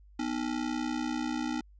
square ring-modulated tone, 277.2 Hz, C#4, in tune, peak -28 dBFS, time 0.19-1.61 s, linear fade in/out 5 ms, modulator 30.1 Hz, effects added 50 Hz sine -53 dBFS peak until 1.79 s + resampled to 16000 Hz

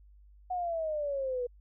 sine exponential sweep, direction down, 740 to 482.3 Hz, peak -30 dBFS, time 0.5-1.47 s, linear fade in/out 10 ms, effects added 50 Hz sine -54 dBFS peak until 1.6 s

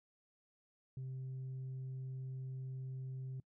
sine tone, 130.81 Hz, C3, in tune, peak -39 dBFS, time 0.97-3.4 s, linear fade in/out 2 ms, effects noise-tail reverb RT60 0.1 s tail -25 dB re dry + tanh soft clip ceiling -40 dBFS

